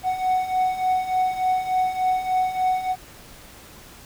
triangle beating tone pair, 740 / 743.4 Hz, F#5 / F#5, 0 / +8 cents, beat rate 3.4 Hz, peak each -24 / -19 dBFS, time 0.03-2.96 s, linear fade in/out 50 ms, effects pink hiss -45 dBFS RMS until 4.05 s

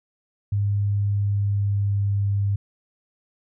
sine tone with pitch glide, 101.5 to 100.28 Hz, G#2 to G2, -39 to +40 cents, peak -19 dBFS, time 0.52-2.56 s, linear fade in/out 5 ms, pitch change -21 cents, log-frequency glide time 0.99-2.3 s, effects none

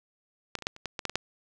clicks, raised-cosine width 0.2 ms, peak -12 / -30 / -22 / -10 / -29 / -16 / -16 / -12 / -18 / -9 dBFS, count 10, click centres 0.553 / 0.588 / 0.623 / 0.669 / 0.764 / 0.857 / 0.992 / 1.053 / 1.096 / 1.156 s, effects none

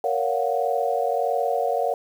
sine chord, Gb major seventh, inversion first, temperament equal with one note detuned, 466.2 / 559.8 / 698.5 / 740 Hz, Bb4 / Db5 / F5 / Gb5, 0 / +17 / 0 / 0 cents, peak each -26 dBFS, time 0.04-1.94 s, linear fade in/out 2 ms, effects 8-bit

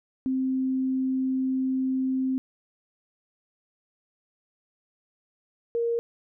sine tone pair in turn, 261.6 / 467.1 Hz, C4 / A#4, 0 / +3 cents, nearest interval minor seventh, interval 1003 cents, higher second, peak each -23 / -23 dBFS, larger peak neither, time 0.26-2.38 / 5.75-5.99 s, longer first, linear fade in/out 0 ms, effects none

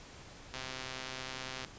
click train, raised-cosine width 0.2 ms, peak -23 dBFS, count 145, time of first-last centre 0.54-1.648 s, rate 130 Hz, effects pink hiss -52 dBFS RMS until 1.78 s + resampled to 16000 Hz

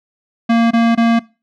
square tone bursts, 231 Hz, A#3, 16 cents flat, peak -10 dBFS, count 3, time 0.49-1.194 s, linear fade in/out 10 ms, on 220 ms, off 22 ms, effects noise-tail reverb RT60 0.3 s tail -22 dB re dry + low-pass 3000 Hz 12 dB/octave

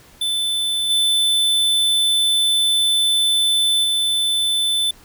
square tone with level steps, 3520 Hz, A7, in tune, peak -19 / -15 / -17 dBFS, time 0.21-4.91 s, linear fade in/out 5 ms, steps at 0.89 / 3.83 s, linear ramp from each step 20 ms, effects pink hiss -48 dBFS RMS until 5.04 s

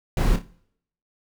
brown noise with echo, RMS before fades -20 dBFS, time 0.17-0.36 s, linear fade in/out 2 ms, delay 29 ms, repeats 4, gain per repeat -9 dB, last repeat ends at 0.476 s, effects noise-tail reverb RT60 0.7 s tail -22 dB re dry

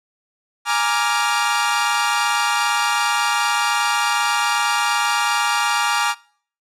sawtooth chord, Bb dominant seventh, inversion third, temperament equal with one note detuned, 830.6 / 938.8 / 1174.7 / 1396.9 Hz, Ab5 / Bb5 / D6 / F6, 0 / +12 / 0 / 0 cents, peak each -19 dBFS, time 0.65-6.15 s, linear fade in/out 50 ms, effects noise-tail reverb RT60 0.5 s tail -22 dB re dry + low-pass 10000 Hz 12 dB/octave

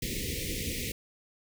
pink band-stop noise, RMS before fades -34 dBFS, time 0.02-0.92 s, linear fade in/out 5 ms, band 520 to 1900 Hz, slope 96 dB/octave, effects none

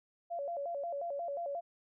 sine tone with vibrato, 622.3 Hz, D#5, in tune, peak -35 dBFS, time 0.3-1.61 s, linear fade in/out 20 ms, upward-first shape square, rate 5.6 Hz, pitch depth 170 cents each way, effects none

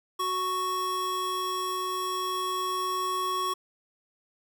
square tone pair together, 370 / 1109.7 Hz, F#4 / C#6, 0 / +2 cents, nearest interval octave + perfect fifth, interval 1902 cents, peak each -36 / -29 dBFS, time 0.19-3.54 s, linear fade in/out 10 ms, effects none

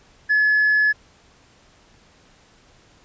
triangle tone with hard clipping, 1709 Hz, G#6, 49 cents sharp, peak -14 dBFS, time 0.29-0.93 s, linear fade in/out 20 ms, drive 2 dB, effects pink hiss -54 dBFS RMS until 3.04 s + resampled to 16000 Hz

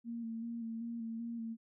sine tone with vibrato, 230 Hz, A#3, 23 cents flat, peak -38 dBFS, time 0.04-1.57 s, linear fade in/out 50 ms, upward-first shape square, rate 2.6 Hz, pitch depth 25 cents each way, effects none

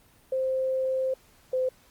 sine tone pair in turn, 523.3 / 514.3 Hz, C5 / C5, 0 / -30 cents, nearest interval unison, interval 30 cents, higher first, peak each -24 / -23 dBFS, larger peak second, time 0.32-1.14 / 1.53-1.69 s, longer first, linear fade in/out 5 ms, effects pink hiss -59 dBFS RMS until 1.9 s + Opus 32 kbps

